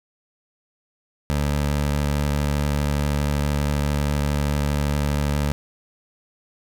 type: tone with vibrato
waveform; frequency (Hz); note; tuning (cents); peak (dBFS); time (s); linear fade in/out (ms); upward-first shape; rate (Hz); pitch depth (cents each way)
20% pulse; 72.6; D2; -19; -15; 1.3-5.52; 0; triangle; 4.7; 12
effects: none